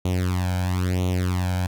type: tone with flanger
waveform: sawtooth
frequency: 91.1 Hz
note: F#2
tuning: 26 cents flat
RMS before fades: -23 dBFS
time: 0.05-1.67 s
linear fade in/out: 5 ms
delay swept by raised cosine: 0.3 to 1.3 ms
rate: 1 Hz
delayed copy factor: +0.85
effects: none